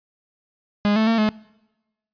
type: tone with pitch steps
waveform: 45% pulse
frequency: 206.2 / 219.5 / 227.3 / 214.2 Hz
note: G#3 / A3 / A#3 / A3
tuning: -12 / -4 / -43 / -46 cents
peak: -16 dBFS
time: 0.85-1.29 s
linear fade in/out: 0 ms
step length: 110 ms
effects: noise-tail reverb RT60 1.0 s tail -24 dB re dry + resampled to 11025 Hz